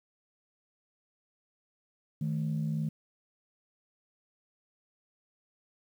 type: tone pair together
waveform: sine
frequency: 155.56 / 218 Hz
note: D#3 / A3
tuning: 0 / -16 cents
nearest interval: tritone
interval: 584 cents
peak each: -29 / -34 dBFS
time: 2.21-2.89 s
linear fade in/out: 5 ms
effects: tanh soft clip ceiling -23 dBFS + 10-bit